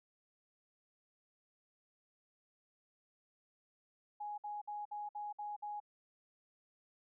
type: tone bursts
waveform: sine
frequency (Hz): 832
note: G#5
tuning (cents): +3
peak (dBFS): -40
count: 7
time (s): 4.2-5.802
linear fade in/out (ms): 10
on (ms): 180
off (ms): 57
effects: none